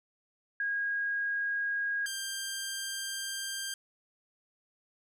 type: tone pair in turn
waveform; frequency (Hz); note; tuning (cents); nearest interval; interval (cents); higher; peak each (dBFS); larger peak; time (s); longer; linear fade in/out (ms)
sine / 10% pulse; 1637 / 1586.7; G#6 / G6; -25 / +21; minor second; 54; first; -29 / -26; second; 0.6-2.06 / 2.06-3.74; second; 2
effects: none